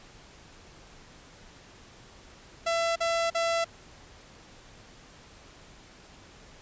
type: tone bursts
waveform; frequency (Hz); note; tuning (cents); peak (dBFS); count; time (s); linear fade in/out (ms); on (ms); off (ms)
sawtooth; 670; E5; +28; -21; 3; 2.66-3.646; 10; 300; 43
effects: pink hiss -52 dBFS RMS until 6.61 s + resampled to 16000 Hz